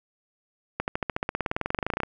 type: accelerating click train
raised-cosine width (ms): 0.5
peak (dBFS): -11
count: 25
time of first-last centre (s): 0.8-2.034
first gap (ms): 79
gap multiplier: 0.96
effects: none